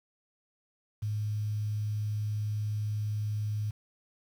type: tone with quantisation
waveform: sine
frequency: 105.9 Hz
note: G#2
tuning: 34 cents sharp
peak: -29 dBFS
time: 1.02-3.71 s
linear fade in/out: 10 ms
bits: 9
effects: none

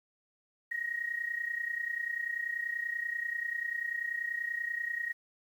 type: tone with amplitude modulation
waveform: sine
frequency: 1883 Hz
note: A#6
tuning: 17 cents sharp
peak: -29 dBFS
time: 0.71-5.13 s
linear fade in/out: 10 ms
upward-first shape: sine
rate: 30.3 Hz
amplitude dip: 75%
effects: 10-bit

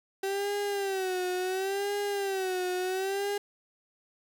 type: tone with vibrato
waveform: 35% pulse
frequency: 385 Hz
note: G4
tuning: 31 cents flat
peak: -27 dBFS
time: 0.23-3.38 s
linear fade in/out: 5 ms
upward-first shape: sine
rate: 0.71 Hz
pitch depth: 100 cents each way
effects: none

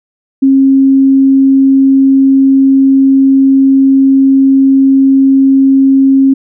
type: tone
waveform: sine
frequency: 270 Hz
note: C#4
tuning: 45 cents flat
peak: -3 dBFS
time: 0.42-6.34 s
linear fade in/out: 10 ms
effects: none

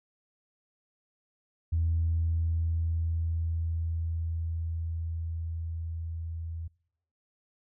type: tone with level ramp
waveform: sine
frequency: 82.41 Hz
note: E2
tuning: in tune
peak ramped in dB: -23 to -34 dBFS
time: 1.72-6.68 s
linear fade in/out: 10 ms
effects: noise-tail reverb RT60 0.8 s tail -26 dB re dry + tanh soft clip ceiling -19 dBFS

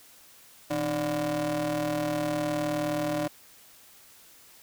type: ring-modulated tone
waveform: 35% pulse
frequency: 142.1 Hz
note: C#3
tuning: 43 cents sharp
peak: -22 dBFS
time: 0.7-3.28 s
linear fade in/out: 10 ms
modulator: 446 Hz
effects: white hiss -54 dBFS RMS until 4.62 s

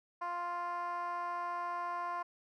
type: tone with band-pass filter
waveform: 10% pulse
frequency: 349.2 Hz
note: F4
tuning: in tune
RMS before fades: -38 dBFS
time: 0.21-2.23 s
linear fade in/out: 10 ms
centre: 920 Hz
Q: 6.9
effects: none

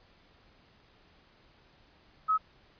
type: tone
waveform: sine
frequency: 1280 Hz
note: D#6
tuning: 49 cents sharp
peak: -23 dBFS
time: 2.28-2.38 s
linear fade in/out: 20 ms
effects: pink hiss -62 dBFS RMS until 2.79 s + resampled to 11025 Hz

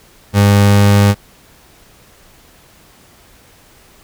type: tone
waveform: 30% pulse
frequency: 101.4 Hz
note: G#2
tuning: 41 cents flat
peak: -4 dBFS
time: 0.33-1.15 s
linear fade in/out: 50 ms
effects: pink hiss -46 dBFS RMS until 4.03 s

